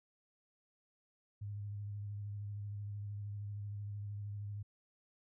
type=tone with vibrato; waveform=sine; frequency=102.5 Hz; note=G#2; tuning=22 cents flat; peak=-40 dBFS; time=1.41-4.63 s; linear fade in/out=10 ms; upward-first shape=square; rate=13 Hz; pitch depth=20 cents each way; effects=none